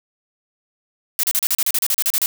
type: noise bursts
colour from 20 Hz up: blue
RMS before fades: -18 dBFS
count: 14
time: 1.19-2.26 s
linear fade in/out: 0 ms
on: 43 ms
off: 36 ms
effects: none